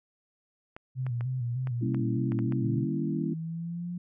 clicks, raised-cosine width 0.5 ms, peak -27 dBFS, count 8, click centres 0.765 / 1.066 / 1.209 / 1.672 / 1.946 / 2.32 / 2.39 / 2.523 s
sine tone with vibrato, 124.1 Hz, B2, 9 cents sharp, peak -28 dBFS, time 0.95-2.87 s, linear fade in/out 50 ms, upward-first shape square, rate 3.3 Hz, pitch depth 66 cents each way
sine chord, G diminished seventh, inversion none, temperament equal with one note detuned, 196 / 233.1 / 277.2 / 331 Hz, G3 / Bb3 / Db4 / Fb4, 0 / 0 / 0 / +7 cents, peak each -34 dBFS, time 1.81-3.34 s, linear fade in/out 10 ms
sine exponential sweep, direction up, 143.5 to 177.8 Hz, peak -32 dBFS, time 2.64-3.98 s, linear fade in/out 5 ms
effects none

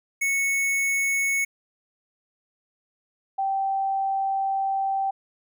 square / sine tone pair in turn, 2208 / 778.7 Hz, C#7 / G5, -7 / -12 cents, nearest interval octave + tritone, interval 1805 cents, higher first, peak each -22 dBFS, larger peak neither, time 0.21-1.45 / 3.38-5.11 s, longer second, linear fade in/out 10 ms, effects none

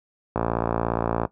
click train, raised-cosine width 1 ms, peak -8 dBFS, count 52, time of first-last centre 0.36-1.252 s, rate 57.2 Hz, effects noise-tail reverb RT60 0.1 s tail -17 dB re dry + high-pass 60 Hz 12 dB/octave

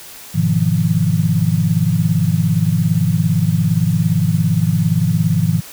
sine chord, F half-diminished seventh, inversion first, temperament just, 104.77 / 125.72 / 157.15 / 174.61 Hz, Ab2 / Cb3 / Eb3 / F3, +16 / +31 / +18 / 0 cents, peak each -19 / -21 / -16 / -17 dBFS, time 0.34-5.61 s, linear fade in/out 20 ms, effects white hiss -36 dBFS RMS until 5.72 s

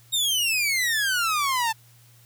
sawtooth exponential sweep, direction down, 3761 to 874 Hz, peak -18 dBFS, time 0.12-1.73 s, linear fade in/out 20 ms, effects added 118 Hz sine -53 dBFS peak until 2.25 s + white hiss -57 dBFS RMS until 2.25 s

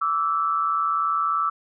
sine tone pair together, 1158.3 / 1318.5 Hz, D6 / E6, -24 / 0 cents, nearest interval major second, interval 224 cents, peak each -24 / -22 dBFS, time 0.01-1.5 s, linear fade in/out 10 ms, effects none

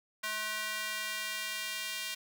square tone with high-pass filter sweep, 214.7 Hz, A3, 42 cents flat, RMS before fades -37 dBFS, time 0.23-2.15 s, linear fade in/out 10 ms, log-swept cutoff 1500 to 2600 Hz, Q 1.3, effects none

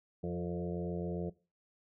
harmonic tone with a mistuned harmonic, 87.31 Hz, F2, in tune, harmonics 1 / 2 / 4 / 5 / 6 / 7 / 8, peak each -43 / -37 / -42 / -41 / -47 / -48 / -51 dBFS, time 0.23-1.3 s, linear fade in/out 10 ms, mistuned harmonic 5, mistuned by +16 cents, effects noise-tail reverb RT60 0.3 s tail -19 dB re dry

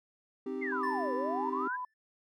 triangle chord, C minor, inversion none, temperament equal, 261.6 / 311.1 / 392 Hz, C4 / Eb4 / G4, 0 / 0 / 0 cents, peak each -36 / -40 / -35 dBFS, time 0.46-1.68 s, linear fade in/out 5 ms
sine exponential two-way sweep, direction down then up, 2200 to 474.4 to 1679 Hz, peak -34 dBFS, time 0.61-1.77 s, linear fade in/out 20 ms, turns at 1.14 s
sine tone, 1000 Hz, B5, 21 cents sharp, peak -35 dBFS, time 0.72-1.85 s, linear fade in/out 5 ms
triangle tone with exponential decay, 1760 Hz, A6, in tune, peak -34 dBFS, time 0.83-1.94 s, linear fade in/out 5 ms, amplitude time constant 240 ms
effects none

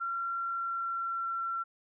sine tone with pitch glide, 1369 to 1356.4 Hz, F6 to E6, -35 to +49 cents, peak -31 dBFS, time 0-1.64 s, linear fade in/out 20 ms, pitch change -16 cents, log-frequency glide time 0.36-1.32 s, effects none

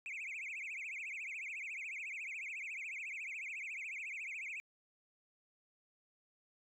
sine tone with vibrato, 2356 Hz, D7, 5 cents sharp, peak -39 dBFS, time 0.06-4.6 s, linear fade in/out 0 ms, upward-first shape triangle, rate 14 Hz, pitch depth 250 cents each way, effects tanh soft clip ceiling -40 dBFS

